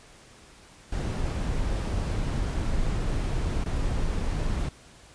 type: noise with dropouts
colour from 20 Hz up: brown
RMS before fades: -27 dBFS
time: 0.92-4.69 s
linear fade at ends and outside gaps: 5 ms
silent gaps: 3.642-3.658 s
effects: pink hiss -52 dBFS RMS until 5.14 s + resampled to 22050 Hz